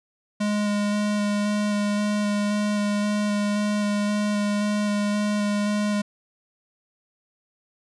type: tone with vibrato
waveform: square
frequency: 207.1 Hz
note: G#3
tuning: 5 cents flat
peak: -22 dBFS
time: 0.4-6.02 s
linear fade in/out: 10 ms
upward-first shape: square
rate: 1.9 Hz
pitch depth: 9 cents each way
effects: resampled to 22050 Hz